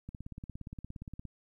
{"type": "click train", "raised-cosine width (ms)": 5, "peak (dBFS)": -30, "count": 21, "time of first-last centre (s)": [0.09, 1.253], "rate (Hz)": 17.2, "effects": ["12-bit"]}